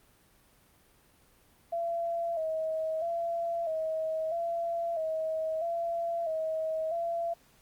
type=tone with vibrato; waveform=sine; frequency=657 Hz; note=E5; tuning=6 cents flat; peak=-29 dBFS; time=1.72-7.34 s; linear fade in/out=10 ms; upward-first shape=square; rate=0.77 Hz; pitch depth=54 cents each way; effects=pink hiss -63 dBFS RMS until 7.61 s + Opus 32 kbps